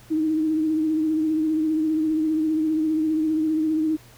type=tone with vibrato; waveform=sine; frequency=313.4 Hz; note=D#4; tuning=13 cents sharp; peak=-19 dBFS; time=0.1-3.97 s; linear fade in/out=20 ms; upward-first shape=triangle; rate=15 Hz; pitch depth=44 cents each way; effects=added 120 Hz sine -51 dBFS peak until 4.17 s + pink hiss -51 dBFS RMS until 4.17 s